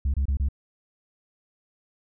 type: tone bursts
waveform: sine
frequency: 68.5 Hz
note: C#2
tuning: 20 cents flat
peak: -18 dBFS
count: 4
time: 0.05-0.487 s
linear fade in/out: 5 ms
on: 89 ms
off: 27 ms
effects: tanh soft clip ceiling -20 dBFS